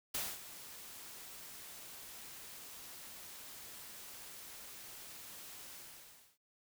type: noise with ADSR envelope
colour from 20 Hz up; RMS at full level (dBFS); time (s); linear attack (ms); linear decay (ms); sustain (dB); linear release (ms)
white; -37; 0.14-6.38; 9; 230; -14; 640
effects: none